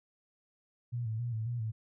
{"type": "tone with vibrato", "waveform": "sine", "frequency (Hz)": 115.2, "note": "A#2", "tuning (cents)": -20, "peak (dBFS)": -32, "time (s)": [0.92, 1.72], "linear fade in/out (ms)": 20, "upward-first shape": "square", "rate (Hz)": 3.7, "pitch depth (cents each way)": 73, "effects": []}